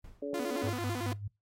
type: noise with exponential decay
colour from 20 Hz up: brown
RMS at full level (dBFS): -46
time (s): 0.04-0.41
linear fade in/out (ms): 5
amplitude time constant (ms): 80
type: harmonic tone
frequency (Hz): 142.5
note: C#3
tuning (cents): +48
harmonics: 2 / 3 / 4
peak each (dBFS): -38 / -38 / -38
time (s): 0.22-0.7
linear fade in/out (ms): 5
type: tone with vibrato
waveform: sawtooth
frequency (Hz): 293.7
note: D4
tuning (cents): 0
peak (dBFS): -31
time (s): 0.34-1.13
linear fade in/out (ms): 2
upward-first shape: square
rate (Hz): 9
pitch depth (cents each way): 290
type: tone with tremolo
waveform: sine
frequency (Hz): 102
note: G#2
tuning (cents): -31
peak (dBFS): -32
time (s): 0.63-1.28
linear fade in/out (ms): 10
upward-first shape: sine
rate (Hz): 4.9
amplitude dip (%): 70
effects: noise-tail reverb RT60 0.2 s tail -20 dB re dry + AAC 48 kbps